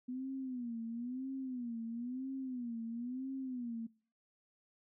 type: tone with vibrato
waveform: sine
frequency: 246.9 Hz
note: B3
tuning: in tune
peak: -38 dBFS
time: 0.08-3.87 s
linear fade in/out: 10 ms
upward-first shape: sine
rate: 1 Hz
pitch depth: 140 cents each way
effects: noise-tail reverb RT60 0.5 s tail -24 dB re dry